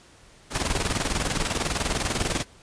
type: noise with tremolo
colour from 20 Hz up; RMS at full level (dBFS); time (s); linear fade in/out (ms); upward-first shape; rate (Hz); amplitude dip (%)
pink; -24; 0.5-2.45; 50; square; 20; 60
effects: pink hiss -53 dBFS RMS until 2.62 s + resampled to 22050 Hz